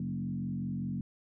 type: tone with frequency modulation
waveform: sine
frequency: 188.3 Hz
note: F#3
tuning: 31 cents sharp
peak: -32 dBFS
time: 0-1.01 s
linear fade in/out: 2 ms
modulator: 45.1 Hz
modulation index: 1.4
effects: none